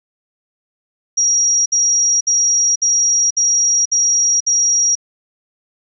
sine tone bursts, 5690 Hz, F8, 31 cents sharp, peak -11 dBFS, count 7, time 1.17-4.954 s, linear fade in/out 10 ms, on 490 ms, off 59 ms, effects none

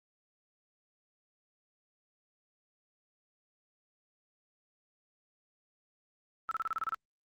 sine tone bursts, 1318.5 Hz, E6, in tune, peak -30 dBFS, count 9, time 6.49-6.945 s, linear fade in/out 0 ms, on 23 ms, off 31 ms, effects Opus 48 kbps

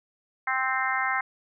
harmonic tone, 261.6 Hz, C4, in tune, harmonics 3 / 4 / 5 / 6 / 7 / 8, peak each -31 / -31 / -31 / -31 / -31 / -31 dBFS, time 0.47-1.21 s, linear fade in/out 5 ms, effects none

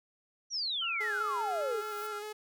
sine exponential sweep, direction down, 5930 to 385.6 Hz, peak -31 dBFS, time 0.5-1.83 s, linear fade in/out 50 ms
sine tone, 1365 Hz, F6, 40 cents flat, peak -38 dBFS, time 0.81-2.2 s, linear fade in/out 20 ms
sawtooth tone with vibrato, 420.4 Hz, G#4, 21 cents sharp, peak -35 dBFS, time 1-2.33 s, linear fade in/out 10 ms, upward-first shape square, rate 4.9 Hz, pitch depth 22 cents each way
violet noise with exponential growth, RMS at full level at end -47 dBFS, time 1.28-2.07 s, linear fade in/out 5 ms, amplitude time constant 170 ms
effects none

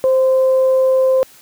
sine tone with frequency modulation, 523.3 Hz, C5, in tune, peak -10 dBFS, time 0.04-1.23 s, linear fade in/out 0 ms, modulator 510 Hz, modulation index 0.22, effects white hiss -45 dBFS RMS until 1.41 s + high-pass 80 Hz 12 dB/octave

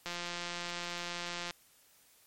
click train, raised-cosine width 0.2 ms, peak -21 dBFS, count 253, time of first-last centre 0.06-1.508 s, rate 174 Hz, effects white hiss -64 dBFS RMS until 2.26 s + MP3 64 kbps

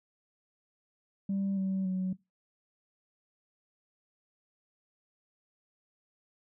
sine tone with pitch steps, 196 / 191.08 / 186.29 Hz, G3 / G3 / F#3, 0 / -44 / +12 cents, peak -27 dBFS, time 1.29-2.13 s, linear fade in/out 5 ms, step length 280 ms, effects noise-tail reverb RT60 0.2 s tail -20 dB re dry + tanh soft clip ceiling -26 dBFS

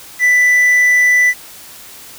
triangle tone with quantisation, 1984 Hz, B6, 7 cents sharp, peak -6 dBFS, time 0.19-1.34 s, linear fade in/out 50 ms, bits 6, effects white hiss -36 dBFS RMS until 2.18 s

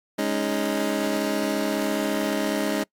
25% pulse chord, Ab suspended fourth, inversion none, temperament just, 207.7 / 276.9 / 311.5 Hz, Ab3 / Db4 / Eb4, 0 / -2 / +2 cents, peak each -24 dBFS, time 0.18-2.84 s, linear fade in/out 10 ms, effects noise-tail reverb RT60 0.1 s tail -24 dB re dry + AAC 64 kbps

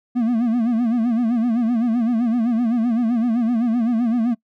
triangle tone with vibrato, 233.7 Hz, A#3, 5 cents sharp, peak -14 dBFS, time 0.15-4.35 s, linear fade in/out 20 ms, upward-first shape sine, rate 7.8 Hz, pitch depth 110 cents each way, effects noise-tail reverb RT60 0.1 s tail -25 dB re dry

